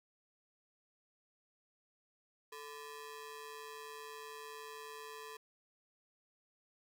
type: ring-modulated tone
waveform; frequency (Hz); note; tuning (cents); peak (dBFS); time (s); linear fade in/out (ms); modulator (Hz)
sawtooth; 727; F#5; -31; -40; 2.52-5.37; 5; 288
effects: none